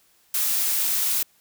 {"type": "noise", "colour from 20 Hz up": "blue", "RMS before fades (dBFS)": -23, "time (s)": [0.34, 1.23], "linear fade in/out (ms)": 5, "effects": ["white hiss -61 dBFS RMS until 1.4 s"]}